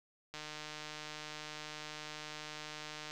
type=click train; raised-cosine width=0.2 ms; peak=-27 dBFS; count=422; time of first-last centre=0.34-3.11 s; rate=152 Hz; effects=none